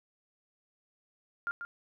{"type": "tone with echo", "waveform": "sine", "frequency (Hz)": 1401, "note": "F6", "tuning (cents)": 5, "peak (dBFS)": -30, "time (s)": [1.47, 1.51], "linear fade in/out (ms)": 0, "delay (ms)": 140, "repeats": 1, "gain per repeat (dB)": -7, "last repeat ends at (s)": 1.65, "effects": []}